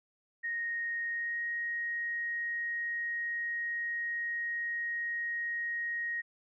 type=tone with pitch glide; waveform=sine; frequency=1864.7 to 1877.7 Hz; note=A#6 to A#6; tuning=0 to +12 cents; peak=-32 dBFS; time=0.43-6.22 s; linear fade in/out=20 ms; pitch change=+12 cents; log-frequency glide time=1.11-1.41 s; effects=none